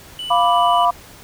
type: tone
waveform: triangle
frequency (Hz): 2975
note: F#7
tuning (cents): +9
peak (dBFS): -24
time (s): 0.19-0.85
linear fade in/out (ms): 2
type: chord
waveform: sine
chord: B diminished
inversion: second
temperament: equal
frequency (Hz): 698.5 / 987.8 / 1174.7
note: F5 / B5 / D6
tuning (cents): 0 / 0 / 0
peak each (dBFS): -16 / -16 / -18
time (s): 0.3-0.91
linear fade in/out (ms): 10
effects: pink hiss -42 dBFS RMS until 1.23 s